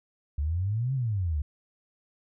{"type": "exponential two-way sweep", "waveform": "sine", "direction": "up then down", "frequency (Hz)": [69.3, 137.4, 69.3], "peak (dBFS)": -25, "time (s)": [0.38, 1.42], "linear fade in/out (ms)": 5, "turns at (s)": 0.94, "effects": []}